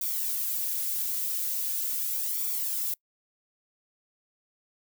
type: noise with flanger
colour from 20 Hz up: violet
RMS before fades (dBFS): -30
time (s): 0.01-2.94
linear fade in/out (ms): 5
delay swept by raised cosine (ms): 0.86 to 4.06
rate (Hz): 0.41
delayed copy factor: +0.65
effects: noise-tail reverb RT60 0.1 s tail -25 dB re dry